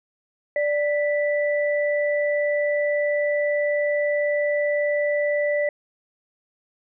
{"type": "tone pair together", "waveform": "sine", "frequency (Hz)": [587.3, 1975.5], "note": ["D5", "B6"], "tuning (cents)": [0, 0], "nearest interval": "octave + major sixth", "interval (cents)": 2100, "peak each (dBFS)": [-20, -27], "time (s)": [0.56, 5.69], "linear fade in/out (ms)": 2, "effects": []}